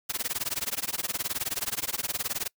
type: noise with tremolo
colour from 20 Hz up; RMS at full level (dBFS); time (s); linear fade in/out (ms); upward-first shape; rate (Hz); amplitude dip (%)
white; -28; 0.09-2.48; 10; sine; 19; 100
effects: noise-tail reverb RT60 0.1 s tail -26 dB re dry